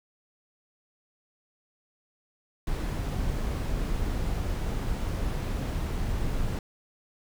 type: noise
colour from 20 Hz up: brown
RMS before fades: -29 dBFS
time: 2.67-6.59 s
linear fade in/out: 2 ms
effects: none